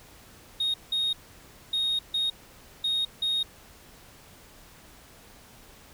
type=tone bursts at uneven times; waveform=sine; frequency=3729 Hz; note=A#7; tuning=in tune; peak=-22 dBFS; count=6; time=0.6-0.74 / 0.92-1.13 / 1.73-1.99 / 2.14-2.3 / 2.84-3.05 / 3.22-3.43 s; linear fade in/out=5 ms; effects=tanh soft clip ceiling -22 dBFS + pink hiss -52 dBFS RMS until 5.93 s